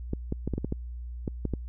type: clicks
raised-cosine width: 3 ms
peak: -16 dBFS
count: 10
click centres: 0.134 / 0.324 / 0.476 / 0.537 / 0.58 / 0.646 / 0.724 / 1.278 / 1.453 / 1.537 s
effects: added 60 Hz sine -35 dBFS peak until 1.68 s